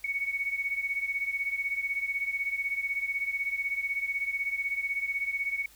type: beating tone pair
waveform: sine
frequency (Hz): 2222 / 2238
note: C#7 / C#7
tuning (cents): +4 / +16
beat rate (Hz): 16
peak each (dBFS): -30 / -34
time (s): 0.04-5.66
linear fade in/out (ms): 5
effects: added 50 Hz sine -61 dBFS peak until 5.75 s + white hiss -57 dBFS RMS until 5.75 s